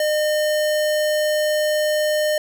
square tone, 608 Hz, D#5, 40 cents flat, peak -18 dBFS, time 0-2.38 s, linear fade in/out 2 ms, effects none

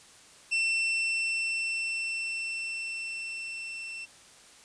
40% pulse tone with level ramp, 2690 Hz, E7, 34 cents sharp, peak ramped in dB -23 to -36 dBFS, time 0.51-4.06 s, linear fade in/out 20 ms, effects white hiss -54 dBFS RMS until 4.64 s + resampled to 22050 Hz

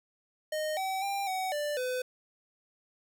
square tone with pitch steps, 617 / 764 / 794 / 752 / 590 / 505 Hz, D#5 / G5 / G5 / F#5 / D5 / B4, -15 / -45 / +22 / +28 / +8 / +39 cents, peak -31 dBFS, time 0.52-2.02 s, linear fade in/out 5 ms, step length 250 ms, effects none

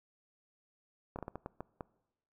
slowing click train, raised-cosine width 1 ms, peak -26 dBFS, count 8, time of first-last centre 1.16-1.808 s, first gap 28 ms, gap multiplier 1.39, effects noise-tail reverb RT60 0.9 s tail -22 dB re dry

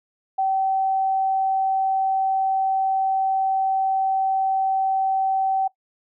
sine tone, 769 Hz, G5, 33 cents flat, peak -18 dBFS, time 0.38-5.68 s, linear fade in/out 10 ms, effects noise-tail reverb RT60 0.1 s tail -19 dB re dry

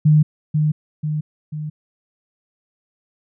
sine tone with echo, 152.3 Hz, D#3, 37 cents flat, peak -9 dBFS, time 0.05-0.23 s, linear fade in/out 10 ms, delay 490 ms, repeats 3, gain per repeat -5 dB, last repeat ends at 1.7 s, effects none

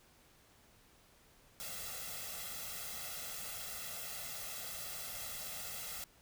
white noise with comb filter, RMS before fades -44 dBFS, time 1.6-6.04 s, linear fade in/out 0 ms, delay 1.5 ms, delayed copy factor +0.95, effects pink hiss -65 dBFS RMS until 6.21 s

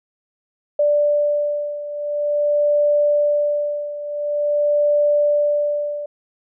sine beating tone pair, 587.3 / 587.77 Hz, D5 / D5, 0 / +1 cents, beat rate 0.47 Hz, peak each -17 / -21 dBFS, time 0.79-6.06 s, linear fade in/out 5 ms, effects none

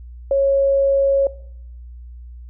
sine tone, 550 Hz, C#5, 14 cents flat, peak -13 dBFS, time 0.31-1.27 s, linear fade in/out 2 ms, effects noise-tail reverb RT60 0.7 s tail -19 dB re dry + added 60 Hz sine -34 dBFS peak until 2.49 s

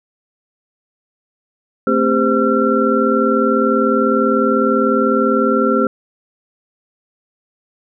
sine tone cluster, 224.9 / 264.9 / 400.9 / 515 / 1359 Hz, A3 / C4 / G4 / C5 / F6, +38 / +22 / +39 / -28 / -48 cents, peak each -18 dBFS, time 1.87-5.87 s, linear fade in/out 2 ms, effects none

